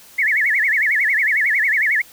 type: tone with vibrato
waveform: sine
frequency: 1953 Hz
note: B6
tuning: 20 cents flat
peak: -14 dBFS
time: 0.18-2.02 s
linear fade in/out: 10 ms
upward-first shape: sine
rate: 11 Hz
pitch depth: 240 cents each way
effects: white hiss -45 dBFS RMS until 2.12 s